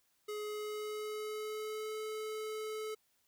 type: tone with pitch glide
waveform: square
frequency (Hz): 420.9 to 432.7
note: G#4 to A4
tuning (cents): +23 to -29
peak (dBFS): -39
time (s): 0.28-2.95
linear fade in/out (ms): 10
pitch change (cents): +48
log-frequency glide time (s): 0.41-1.95
effects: white hiss -75 dBFS RMS until 3.27 s